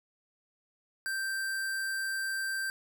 square tone, 1568 Hz, G6, in tune, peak -32 dBFS, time 1.06-2.7 s, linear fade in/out 0 ms, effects none

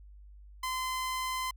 sawtooth tone, 1030 Hz, C6, 28 cents flat, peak -28 dBFS, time 0.63-1.51 s, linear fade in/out 5 ms, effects added 50 Hz sine -49 dBFS peak until 1.56 s

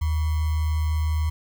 sine tone with sample-and-hold, 78 Hz, D#2, 5 cents sharp, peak -20 dBFS, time 0.01-1.3 s, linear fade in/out 10 ms, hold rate 1050 Hz, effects none

